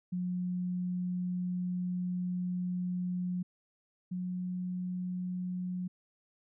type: tone pair in turn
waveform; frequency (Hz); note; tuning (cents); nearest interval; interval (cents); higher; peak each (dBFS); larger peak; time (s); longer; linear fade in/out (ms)
sine; 180 / 181.25; F#3 / F#3; -47 / -35; unison; 12; second; -31 / -33; first; 0.12-3.43 / 4.11-5.88; first; 10
effects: none